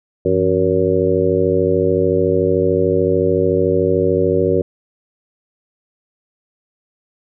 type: harmonic tone with a mistuned harmonic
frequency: 93.6 Hz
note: F#2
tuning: 20 cents sharp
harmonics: 1 / 2 / 3 / 4 / 5 / 6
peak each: -23 / -23 / -22 / -17 / -17 / -21 dBFS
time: 0.25-4.62 s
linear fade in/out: 5 ms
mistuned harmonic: 2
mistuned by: -150 cents
effects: none